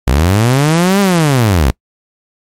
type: linear two-way sweep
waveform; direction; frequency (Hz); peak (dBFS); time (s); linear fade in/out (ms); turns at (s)
sawtooth; up then down; 57.3 to 203.8 to 57.3; -4; 0.07-1.71; 5; 1
effects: noise-tail reverb RT60 0.1 s tail -25 dB re dry + MP3 64 kbps